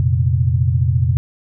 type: chord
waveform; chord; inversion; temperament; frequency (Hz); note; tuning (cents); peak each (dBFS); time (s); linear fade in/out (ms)
sine; F suspended fourth; none; just; 87.31 / 116.41 / 130.96; F2 / Bb2 / C3; 0 / -2 / +2; -17; 0-1.17; 0
effects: none